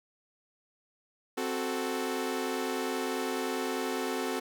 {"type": "chord", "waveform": "sawtooth", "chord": "F# diminished", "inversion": "second", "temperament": "equal", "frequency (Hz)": [261.6, 370, 440], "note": ["C4", "F#4", "A4"], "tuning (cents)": [0, 0, 0], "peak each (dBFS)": -31, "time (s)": [1.37, 4.4], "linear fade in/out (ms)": 10, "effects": []}